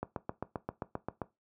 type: click train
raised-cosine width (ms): 1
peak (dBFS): -20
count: 10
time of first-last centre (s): 0.03-1.217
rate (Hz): 7.58
effects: noise-tail reverb RT60 0.2 s tail -17 dB re dry + high-pass 80 Hz 12 dB/octave